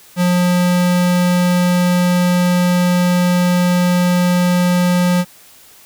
square tone, 178.3 Hz, F3, 36 cents sharp, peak -12 dBFS, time 0.16-5.25 s, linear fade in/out 50 ms, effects white hiss -44 dBFS RMS until 5.85 s

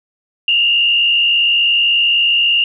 sine tone with frequency modulation, 2814 Hz, F7, 12 cents sharp, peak -10 dBFS, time 0.48-2.64 s, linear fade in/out 2 ms, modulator 63.5 Hz, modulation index 1.1, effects none

